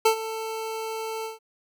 25% pulse tone with ADSR envelope, 444 Hz, A4, 16 cents sharp, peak -11 dBFS, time 0.05-1.39 s, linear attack 8 ms, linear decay 93 ms, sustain -15 dB, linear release 150 ms, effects none

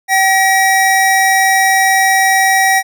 square tone pair together, 767 / 1908.9 Hz, G5 / A#6, -38 / +41 cents, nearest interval octave + major third, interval 1579 cents, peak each -12 dBFS, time 0.08-2.83 s, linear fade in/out 50 ms, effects none

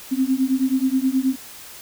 sine beating tone pair, 258.3 / 267.7 Hz, C4 / C4, -22 / +40 cents, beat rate 9.4 Hz, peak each -20 dBFS, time 0.11-1.36 s, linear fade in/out 20 ms, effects white hiss -40 dBFS RMS until 1.81 s

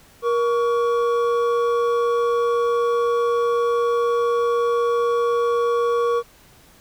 triangle tone pair together, 472.9 / 1126 Hz, A#4 / C#6, +25 / +27 cents, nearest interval octave + minor third, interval 1502 cents, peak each -16 / -22 dBFS, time 0.22-6.23 s, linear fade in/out 50 ms, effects pink hiss -51 dBFS RMS until 6.8 s

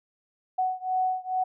sine beating tone pair, 743 / 745.3 Hz, F#5 / F#5, +7 / +12 cents, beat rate 2.3 Hz, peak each -27 / -28 dBFS, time 0.58-1.44 s, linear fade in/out 10 ms, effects none

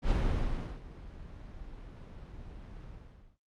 brown noise with ADSR envelope, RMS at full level -26 dBFS, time 0.02-3.38 s, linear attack 83 ms, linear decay 700 ms, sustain -20 dB, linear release 510 ms, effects low-pass 5000 Hz 12 dB/octave + Opus 48 kbps

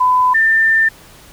sine tone pair in turn, 1005 / 1790.7 Hz, B5 / A6, +30 / +30 cents, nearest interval minor seventh, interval 1000 cents, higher second, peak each -9 dBFS, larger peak neither, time 0-0.34 / 0.34-0.89 s, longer second, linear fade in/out 10 ms, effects pink hiss -42 dBFS RMS until 1.32 s

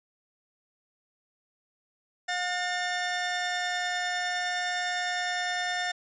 sawtooth tone pair together, 718 / 1799.9 Hz, F5 / A6, +48 / +39 cents, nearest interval octave + major third, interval 1591 cents, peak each -27 dBFS, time 2.28-5.92 s, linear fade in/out 10 ms, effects resampled to 16000 Hz

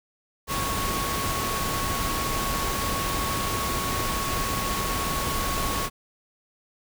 sine tone in noise, 1106 Hz, C#6, 4 cents flat, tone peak -30 dBFS, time 0.47-5.9 s, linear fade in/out 50 ms, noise pink, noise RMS -28 dBFS, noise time 0.47-5.9 s, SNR -5 dB, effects none

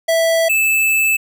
square tone pair in turn, 658 / 2626 Hz, E5 / E7, -3 / -7 cents, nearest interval 2 octaves, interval 2396 cents, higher second, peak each -13 dBFS, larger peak neither, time 0.08-0.49 / 0.49-1.17 s, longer second, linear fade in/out 10 ms, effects none

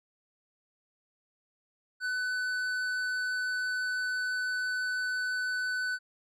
triangle tone with tanh clipping, 1501 Hz, F#6, 24 cents sharp, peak -31 dBFS, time 2-5.99 s, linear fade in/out 50 ms, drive 14 dB, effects none

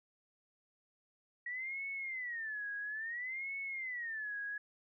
sine tone with vibrato, 1908 Hz, A#6, 40 cents sharp, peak -38 dBFS, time 1.46-4.58 s, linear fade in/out 5 ms, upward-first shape sine, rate 0.59 Hz, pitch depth 250 cents each way, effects none

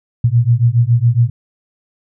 sine beating tone pair, 115.2 / 122.4 Hz, A#2 / B2, -20 / -15 cents, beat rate 7.2 Hz, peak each -12 dBFS, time 0.24-1.3 s, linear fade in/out 5 ms, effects none

